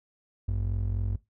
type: ring-modulated tone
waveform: triangle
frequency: 75.1 Hz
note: D2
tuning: 39 cents sharp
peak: -21 dBFS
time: 0.48-1.16 s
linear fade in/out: 5 ms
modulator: 22 Hz
effects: noise-tail reverb RT60 0.2 s tail -19 dB re dry